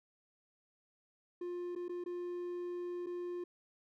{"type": "tone with dropouts", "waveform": "triangle", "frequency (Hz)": 353, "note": "F4", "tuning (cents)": 19, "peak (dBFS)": -36, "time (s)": [1.41, 3.44], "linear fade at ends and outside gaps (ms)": 5, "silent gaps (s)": [[1.752, 1.76], [1.883, 1.893], [2.04, 2.06], [3.062, 3.067]], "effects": []}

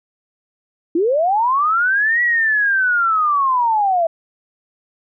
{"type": "linear two-way sweep", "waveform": "sine", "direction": "up then down", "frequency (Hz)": [311.1, 1946, 646], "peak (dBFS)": -13, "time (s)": [0.95, 4.07], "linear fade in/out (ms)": 5, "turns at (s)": 2.22, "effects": []}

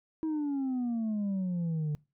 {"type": "exponential sweep", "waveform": "sine", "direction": "down", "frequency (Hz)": [321.9, 146.8], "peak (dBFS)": -26, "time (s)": [0.23, 1.95], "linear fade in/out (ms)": 0, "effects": ["noise-tail reverb RT60 0.3 s tail -25 dB re dry", "tanh soft clip ceiling -28 dBFS"]}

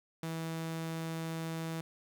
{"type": "tone", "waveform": "sawtooth", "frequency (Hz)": 163, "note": "E3", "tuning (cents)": -19, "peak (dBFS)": -32, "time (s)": [0.23, 1.81], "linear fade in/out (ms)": 2, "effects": ["10-bit"]}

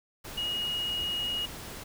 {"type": "tone in noise", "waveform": "sine", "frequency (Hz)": 2882, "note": "F#7", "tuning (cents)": -46, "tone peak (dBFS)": -29, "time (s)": [0.37, 1.46], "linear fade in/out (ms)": 10, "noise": "pink", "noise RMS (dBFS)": -42, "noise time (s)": [0.24, 1.84], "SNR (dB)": 10, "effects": []}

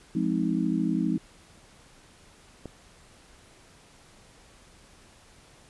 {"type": "chord", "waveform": "sine", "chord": "F minor seventh", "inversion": "none", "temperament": "just", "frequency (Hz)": [174.61, 209.5, 261.9, 314.3], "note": ["F3", "Ab3", "C4", "Eb4"], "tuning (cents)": [0, 15, 2, 18], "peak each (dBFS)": -29, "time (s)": [0.15, 1.18], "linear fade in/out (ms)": 5}
{"type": "click", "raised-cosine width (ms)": 2, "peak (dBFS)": -24, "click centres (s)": 2.657}
{"effects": ["pink hiss -55 dBFS RMS until 5.69 s", "resampled to 24000 Hz"]}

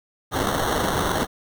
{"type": "noise with sample-and-hold", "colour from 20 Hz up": "white", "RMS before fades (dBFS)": -23, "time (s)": [0.31, 1.27], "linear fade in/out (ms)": 50, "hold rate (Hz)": 2450, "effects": []}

